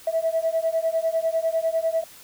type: beating tone pair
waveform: sine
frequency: 648 / 658 Hz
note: E5 / E5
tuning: -30 / -3 cents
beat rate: 10 Hz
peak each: -23 dBFS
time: 0.07-2.04 s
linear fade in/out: 5 ms
effects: tanh soft clip ceiling -14 dBFS + white hiss -47 dBFS RMS until 2.23 s